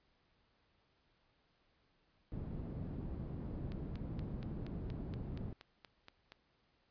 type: low-pass noise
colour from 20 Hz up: white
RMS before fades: -43 dBFS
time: 2.32-5.53 s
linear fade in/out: 0 ms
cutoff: 180 Hz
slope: 12 dB/octave
type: click train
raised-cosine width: 0.2 ms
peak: -34 dBFS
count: 12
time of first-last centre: 3.72-6.32 s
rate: 4.23 Hz
effects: pink hiss -75 dBFS RMS until 6.9 s + resampled to 11025 Hz